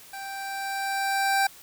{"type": "tone with level ramp", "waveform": "25% pulse", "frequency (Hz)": 784, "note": "G5", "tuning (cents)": 0, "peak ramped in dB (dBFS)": [-32, -16], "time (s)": [0.13, 1.47], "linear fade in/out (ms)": 5, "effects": ["white hiss -49 dBFS RMS until 1.62 s"]}